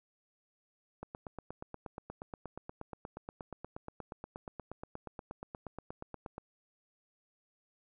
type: click train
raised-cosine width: 1 ms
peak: -28 dBFS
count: 46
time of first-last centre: 1.03-6.381 s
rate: 8.41 Hz
effects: none